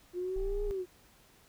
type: linear two-way sweep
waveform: sine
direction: up then down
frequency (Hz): 351.9 to 415.3 to 354.6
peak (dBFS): -32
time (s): 0.13-0.86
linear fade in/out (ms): 50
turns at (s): 0.65
type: tone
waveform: sine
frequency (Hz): 29.14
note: A#0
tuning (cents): 0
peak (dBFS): -32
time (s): 0.36-0.71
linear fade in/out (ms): 0
effects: tanh soft clip ceiling -24 dBFS + pink hiss -62 dBFS RMS until 1.48 s